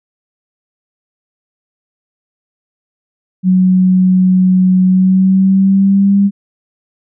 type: tone with pitch glide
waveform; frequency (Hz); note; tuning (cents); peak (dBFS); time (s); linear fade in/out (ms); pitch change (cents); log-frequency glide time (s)
sine; 185 to 199.43; F#3 to G3; 0 to +30; -6; 3.43-6.31; 50; +130; 4.85-6.2
effects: none